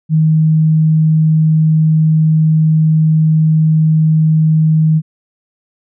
sine tone, 157.4 Hz, D#3, 20 cents sharp, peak -7 dBFS, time 0.09-5.02 s, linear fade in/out 50 ms, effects none

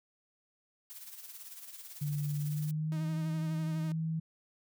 blue noise with tremolo, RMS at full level -46 dBFS, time 0.9-2.71 s, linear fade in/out 0 ms, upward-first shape sine, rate 18 Hz, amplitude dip 55%
sine tone with pitch glide, 146.83 to 161.05 Hz, D3 to E3, 0 to -40 cents, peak -31 dBFS, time 2.01-4.2 s, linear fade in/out 10 ms, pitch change +160 cents, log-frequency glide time 2.39-3.1 s
sawtooth tone with vibrato, 311.1 Hz, D#4, in tune, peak -40 dBFS, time 2.92-3.92 s, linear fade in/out 0 ms, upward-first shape sine, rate 12 Hz, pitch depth 33 cents each way
effects none

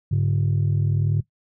sine tone pair together, 102.56 / 143.1 Hz, G#2 / D3, -21 / -45 cents, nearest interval tritone, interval 576 cents, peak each -19 dBFS, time 0.11-1.21 s, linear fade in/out 10 ms, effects noise-tail reverb RT60 0.1 s tail -17 dB re dry + tanh soft clip ceiling -14 dBFS

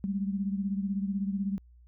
sine beating tone pair, 194.8 / 210.8 Hz, G3 / G#3, -11 / +26 cents, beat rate 16 Hz, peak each -29 / -35 dBFS, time 0.04-1.58 s, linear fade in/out 0 ms, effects added 60 Hz sine -53 dBFS peak until 1.87 s

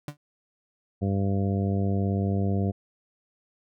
35% pulse tone with exponential decay, 146.7 Hz, D3, 2 cents flat, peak -26 dBFS, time 0.08-0.17 s, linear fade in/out 2 ms, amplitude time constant 19 ms
harmonic tone, 98.3 Hz, G2, 5 cents sharp, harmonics 1 / 2 / 3 / 4 / 5 / 6 / 7, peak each -25 / -27 / -35 / -35 / -37 / -42 / -38 dBFS, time 1.01-2.72 s, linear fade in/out 20 ms
effects none

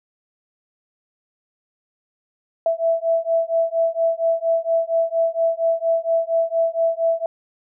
sine beating tone pair, 659.3 / 663.6 Hz, E5 / E5, 0 / +11 cents, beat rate 4.3 Hz, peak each -20 dBFS, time 2.66-7.26 s, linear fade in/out 2 ms, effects none

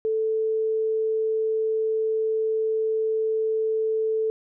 sine tone, 440 Hz, A4, in tune, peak -21 dBFS, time 0.05-4.3 s, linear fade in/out 0 ms, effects none

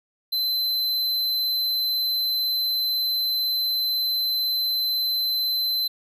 square tone, 4061 Hz, B7, 48 cents sharp, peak -22 dBFS, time 0.32-5.88 s, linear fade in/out 10 ms, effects none

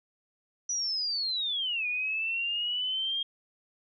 sine linear two-way sweep, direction down then up, 5920 to 2436 to 3236 Hz, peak -28 dBFS, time 0.69-3.23 s, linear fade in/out 5 ms, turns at 1.87 s, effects none

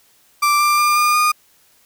35% pulse tone with pitch steps, 1174.7 / 1186.3 / 1198 / 1209.8 / 1221.8 Hz, D6 / D6 / D6 / D#6 / D#6, 0 / +17 / +34 / -49 / -32 cents, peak -11 dBFS, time 0.42-1.32 s, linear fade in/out 10 ms, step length 180 ms, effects white hiss -55 dBFS RMS until 1.85 s

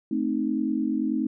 sine chord, A diminished, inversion none, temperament equal, 220 / 261.6 / 311.1 Hz, A3 / C4 / Eb4, 0 / 0 / 0 cents, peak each -28 / -27 / -27 dBFS, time 0.11-1.27 s, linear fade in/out 5 ms, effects none

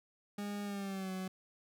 40% pulse tone with pitch glide, 204.3 to 187.34 Hz, G#3 to F#3, -28 to +22 cents, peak -37 dBFS, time 0.38-1.28 s, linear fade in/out 5 ms, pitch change -150 cents, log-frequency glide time 0.64-1.12 s, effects none

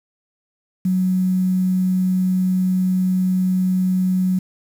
sine tone, 185 Hz, F#3, in tune, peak -15 dBFS, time 0.85-4.39 s, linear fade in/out 5 ms, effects 7-bit

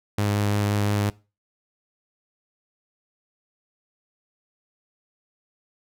sawtooth tone with vibrato, 102.9 Hz, G#2, 16 cents flat, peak -17 dBFS, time 0.18-1.1 s, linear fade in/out 5 ms, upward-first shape sine, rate 5.7 Hz, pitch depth 10 cents each way, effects noise-tail reverb RT60 0.3 s tail -21 dB re dry

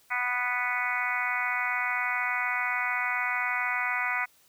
harmonic tone, 246.9 Hz, B3, in tune, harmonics 3 / 4 / 5 / 6 / 7 / 8 / 9 / 10, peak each -37 / -35 / -35 / -33 / -43 / -31 / -33 / -38 dBFS, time 0.1-4.26 s, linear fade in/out 20 ms, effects white hiss -62 dBFS RMS until 4.48 s

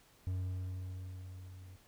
triangle tone with level ramp, 92.3 Hz, F#2, 4 cents flat, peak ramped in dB -31 to -48 dBFS, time 0.27-1.76 s, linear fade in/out 0 ms, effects pink hiss -65 dBFS RMS until 1.87 s

